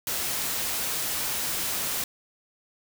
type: noise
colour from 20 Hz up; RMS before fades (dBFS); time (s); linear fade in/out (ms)
white; -29; 0.07-2.04; 2
effects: none